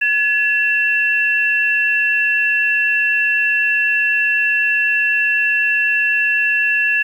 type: tone pair together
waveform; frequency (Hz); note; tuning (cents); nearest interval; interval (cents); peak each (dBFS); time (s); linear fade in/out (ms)
sine; 1700 / 2696; G#6 / E7; +40 / +38; minor sixth; 798; -16; 0.01-7.03; 10
effects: 8-bit